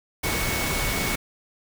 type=tone in noise; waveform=sine; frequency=2217 Hz; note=C#7; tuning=in tune; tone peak=-31 dBFS; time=0.23-1.16 s; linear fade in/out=10 ms; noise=pink; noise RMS=-26 dBFS; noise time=0.23-1.16 s; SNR=-8 dB; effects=none